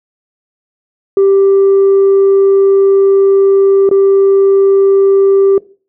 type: tone with dropouts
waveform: sine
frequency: 392 Hz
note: G4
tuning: in tune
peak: -3 dBFS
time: 1.17-5.58 s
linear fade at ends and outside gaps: 2 ms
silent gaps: 3.891-3.912 s
effects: noise-tail reverb RT60 0.4 s tail -21 dB re dry + tanh soft clip ceiling -3 dBFS